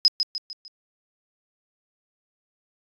sine tone with echo, 5060 Hz, D#8, 28 cents sharp, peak -12 dBFS, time 0.05-0.08 s, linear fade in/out 0 ms, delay 150 ms, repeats 4, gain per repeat -7 dB, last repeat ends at 0.68 s, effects resampled to 24000 Hz

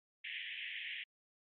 pink band-pass noise, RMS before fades -44 dBFS, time 0.24-1.04 s, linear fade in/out 10 ms, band 1800 to 3300 Hz, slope 96 dB/octave, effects MP3 32 kbps

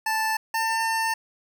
25% pulse tone pair in turn, 880 / 899.5 Hz, A5 / A5, 0 / +38 cents, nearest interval unison, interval 38 cents, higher second, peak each -19 dBFS, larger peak neither, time 0.06-0.37 / 0.54-1.14 s, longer second, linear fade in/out 5 ms, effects none

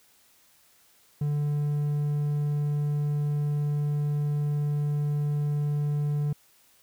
triangle tone, 146.83 Hz, D3, in tune, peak -22 dBFS, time 1.21-6.33 s, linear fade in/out 5 ms, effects white hiss -61 dBFS RMS until 6.82 s

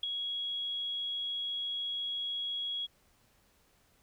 sine tone with ADSR envelope, 3322 Hz, G#7, in tune, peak -27 dBFS, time 0.03-2.87 s, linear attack 5 ms, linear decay 7 ms, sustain -6 dB, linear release 23 ms, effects pink hiss -68 dBFS RMS until 4.02 s

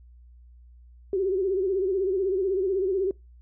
sine tone with vibrato, 380.8 Hz, F#4, 50 cents sharp, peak -22 dBFS, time 1.13-3.11 s, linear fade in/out 2 ms, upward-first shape sine, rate 16 Hz, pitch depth 91 cents each way, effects noise-tail reverb RT60 0.2 s tail -23 dB re dry + added 60 Hz sine -48 dBFS peak until 3.41 s

